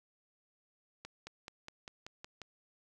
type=accelerating click train; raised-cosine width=0.2 ms; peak=-28 dBFS; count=8; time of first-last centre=1.05-2.417 s; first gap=220 ms; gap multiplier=0.96; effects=none